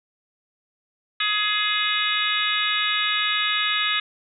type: harmonic tone with a mistuned harmonic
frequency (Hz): 419.5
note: G#4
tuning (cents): +17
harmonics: 3 / 4 / 5 / 6 / 7 / 8 / 9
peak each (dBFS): -28 / -28 / -28 / -28 / -28 / -28 / -28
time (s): 1.2-4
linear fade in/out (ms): 5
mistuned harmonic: 8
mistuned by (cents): +46
effects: none